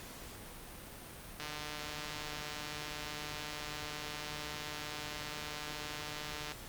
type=click train; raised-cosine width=0.2 ms; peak=-24 dBFS; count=769; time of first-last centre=1.4-6.52 s; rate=150 Hz; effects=pink hiss -49 dBFS RMS until 6.68 s + Opus 48 kbps